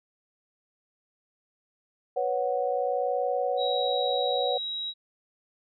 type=chord; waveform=sine; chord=B suspended second; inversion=none; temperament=equal; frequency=493.9 / 554.4 / 740 Hz; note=B4 / C#5 / F#5; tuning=0 / 0 / 0 cents; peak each=-29 dBFS; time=2.16-4.58 s; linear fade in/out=10 ms
type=tone; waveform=sine; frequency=3845 Hz; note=B7; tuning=47 cents flat; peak=-30 dBFS; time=3.57-4.94 s; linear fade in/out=50 ms
effects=none